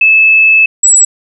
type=tone pair in turn; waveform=sine; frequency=2610 / 7796 Hz; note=E7 / B8; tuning=-18 / -23 cents; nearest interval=octave + perfect fifth; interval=1895 cents; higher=second; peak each=-3 dBFS; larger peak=neither; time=0.01-0.66 / 0.83-1.05 s; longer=first; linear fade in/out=5 ms; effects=none